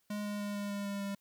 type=tone with pitch steps; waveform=square; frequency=207.7 / 206.3 / 204.8 / 203.4 / 202 / 200.6 / 199.24 Hz; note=G#3 / G#3 / G#3 / G#3 / G#3 / G3 / G3; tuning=0 / -11 / -24 / -36 / -48 / +40 / +28 cents; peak=-36 dBFS; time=0.1-1.15 s; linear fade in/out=5 ms; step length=150 ms; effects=white hiss -75 dBFS RMS until 1.2 s